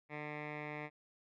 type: tone with low-pass filter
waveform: 10% pulse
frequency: 149.8 Hz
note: D3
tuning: 35 cents sharp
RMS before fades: -44 dBFS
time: 0.09-0.9 s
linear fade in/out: 50 ms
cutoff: 2100 Hz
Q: 3.4
effects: none